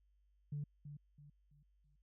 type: tone with echo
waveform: sine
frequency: 145.8 Hz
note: D3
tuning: 12 cents flat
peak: -38 dBFS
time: 0.52-0.64 s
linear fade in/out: 5 ms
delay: 330 ms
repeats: 4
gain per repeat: -9 dB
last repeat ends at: 1.96 s
effects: tanh soft clip ceiling -34 dBFS + added 50 Hz sine -70 dBFS peak until 2.02 s